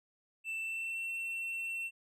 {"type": "tone with pitch glide", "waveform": "triangle", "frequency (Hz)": [2663, 2703], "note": ["E7", "E7"], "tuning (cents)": [17, 43], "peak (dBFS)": -34, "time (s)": [0.44, 1.91], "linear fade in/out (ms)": 50, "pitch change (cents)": 26, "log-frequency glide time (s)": [0.6, 1.04], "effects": []}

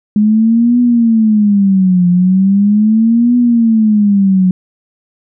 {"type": "tone with vibrato", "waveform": "sine", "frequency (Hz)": 207.7, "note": "G#3", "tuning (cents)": 0, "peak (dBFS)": -6, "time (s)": [0.16, 4.51], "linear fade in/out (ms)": 2, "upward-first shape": "triangle", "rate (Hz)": 0.39, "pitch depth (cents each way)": 290, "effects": []}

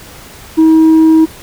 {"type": "tone with tanh clipping", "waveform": "sine", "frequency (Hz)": 319.4, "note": "D#4", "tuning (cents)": 45, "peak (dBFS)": -4, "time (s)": [0.57, 1.26], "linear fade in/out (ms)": 20, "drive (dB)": 2, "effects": ["pink hiss -34 dBFS RMS until 1.42 s"]}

